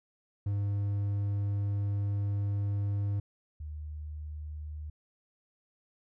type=tone pair in turn; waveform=triangle / sine; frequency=101.1 / 75.83 Hz; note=G#2 / D#2; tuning=-46 / -44 cents; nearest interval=perfect fourth; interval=498 cents; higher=first; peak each=-26 / -37 dBFS; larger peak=first; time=0.46-3.2 / 3.6-4.9 s; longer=first; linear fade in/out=5 ms; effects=none